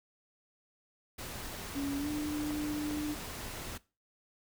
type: noise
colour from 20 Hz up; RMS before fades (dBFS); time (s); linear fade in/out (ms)
pink; -42; 1.18-3.78; 10
type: tone with pitch glide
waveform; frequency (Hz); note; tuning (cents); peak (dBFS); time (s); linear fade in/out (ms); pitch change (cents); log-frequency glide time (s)
sine; 280.5 to 298.9; C#4 to D4; +21 to +31; -32; 1.75-3.15; 20; +110; 1.98-2.09
type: clicks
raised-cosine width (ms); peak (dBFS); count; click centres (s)
1; -27; 2; 2.507 / 2.911
effects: noise-tail reverb RT60 0.3 s tail -20 dB re dry